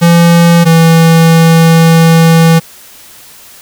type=tone pair in turn; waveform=square; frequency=170 / 164.4 Hz; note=F3 / E3; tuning=-46 / -4 cents; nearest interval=minor second; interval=58 cents; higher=first; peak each=-3 dBFS; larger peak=neither; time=0.01-0.65 / 0.65-2.6 s; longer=second; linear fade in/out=20 ms; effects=white hiss -35 dBFS RMS until 3.61 s